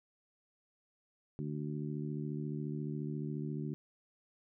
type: harmonic tone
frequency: 74.3 Hz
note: D2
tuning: 21 cents sharp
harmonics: 2 / 3 / 4 / 5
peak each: -38 / -42 / -44 / -46 dBFS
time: 1.39-3.74 s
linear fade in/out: 0 ms
effects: none